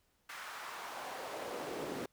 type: noise with high-pass filter sweep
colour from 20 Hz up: brown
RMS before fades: -43 dBFS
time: 0.29-2.06 s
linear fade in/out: 5 ms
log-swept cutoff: 1500 to 320 Hz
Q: 1.7
effects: pink hiss -75 dBFS RMS until 2.12 s